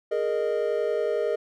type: chord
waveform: triangle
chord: Ab suspended second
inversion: none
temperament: equal with one note detuned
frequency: 415.3 / 466.2 / 615.5 Hz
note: Ab4 / Bb4 / Eb5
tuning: 0 / 0 / -19 cents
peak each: -26 / -25 / -26 dBFS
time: 0.11-1.36 s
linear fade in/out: 10 ms
effects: none